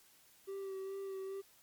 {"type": "tone with vibrato", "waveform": "triangle", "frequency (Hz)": 387.5, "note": "G4", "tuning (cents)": -20, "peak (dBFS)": -38, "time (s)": [0.47, 1.42], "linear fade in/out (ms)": 20, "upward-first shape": "sine", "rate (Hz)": 2.4, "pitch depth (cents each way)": 22, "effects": ["white hiss -65 dBFS RMS until 1.62 s", "MP3 96 kbps"]}